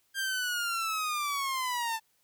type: linear sweep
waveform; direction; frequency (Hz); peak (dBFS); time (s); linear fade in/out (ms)
sawtooth; down; 1601 to 880; -26; 0.14-2; 50
effects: white hiss -71 dBFS RMS until 2.23 s